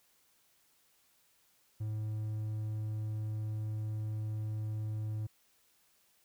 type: tone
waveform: triangle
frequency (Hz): 107.8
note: A2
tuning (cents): -35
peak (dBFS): -32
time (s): 1.8-5.27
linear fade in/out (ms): 10
effects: white hiss -70 dBFS RMS until 6.24 s